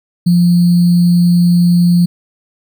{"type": "tone with sample-and-hold", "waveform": "sine", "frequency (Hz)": 174.61, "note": "F3", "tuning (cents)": 0, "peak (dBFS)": -6, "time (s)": [0.26, 2.06], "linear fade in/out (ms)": 10, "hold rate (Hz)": 4410, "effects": []}